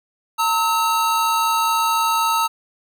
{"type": "tone pair together", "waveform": "square", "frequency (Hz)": [914, 1290.4], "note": ["A#5", "E6"], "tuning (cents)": [-34, -37], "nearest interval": "tritone", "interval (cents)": 597, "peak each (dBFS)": -20, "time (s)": [0.38, 2.48], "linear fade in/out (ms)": 20, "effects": []}